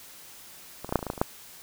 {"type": "clicks", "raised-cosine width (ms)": 1, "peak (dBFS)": [-21, -22, -12, -6, -22, -18, -18, -14, -30, -23, -7], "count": 11, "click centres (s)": [0.846, 0.892, 0.925, 0.957, 0.991, 1.028, 1.067, 1.101, 1.135, 1.178, 1.215], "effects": ["white hiss -48 dBFS RMS until 1.62 s"]}